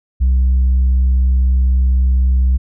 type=tone with tanh clipping; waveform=sine; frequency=64 Hz; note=C2; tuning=38 cents flat; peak=-10 dBFS; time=0.2-2.58 s; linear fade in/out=20 ms; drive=1 dB; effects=none